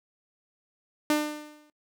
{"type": "tone with exponential decay", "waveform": "sawtooth", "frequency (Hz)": 300.2, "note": "D4", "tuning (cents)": 38, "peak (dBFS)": -16, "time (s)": [1.1, 1.7], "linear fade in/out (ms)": 2, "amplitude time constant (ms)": 130, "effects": ["noise-tail reverb RT60 0.1 s tail -24 dB re dry"]}